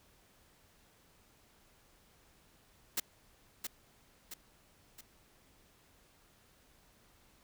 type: noise with echo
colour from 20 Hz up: white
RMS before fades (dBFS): -33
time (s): 2.97-3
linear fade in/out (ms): 5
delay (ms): 670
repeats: 3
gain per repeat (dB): -6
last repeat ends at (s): 5.01
effects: pink hiss -66 dBFS RMS until 7.43 s